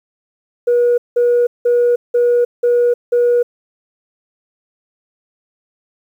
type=tone bursts; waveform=sine; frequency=482.2 Hz; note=B4; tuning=41 cents flat; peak=-8 dBFS; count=6; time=0.67-3.43 s; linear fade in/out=10 ms; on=310 ms; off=180 ms; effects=tanh soft clip ceiling -7 dBFS + 8-bit